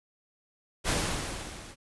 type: noise with level ramp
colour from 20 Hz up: pink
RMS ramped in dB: -25 to -47 dBFS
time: 0.84-1.76 s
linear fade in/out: 50 ms
effects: resampled to 24000 Hz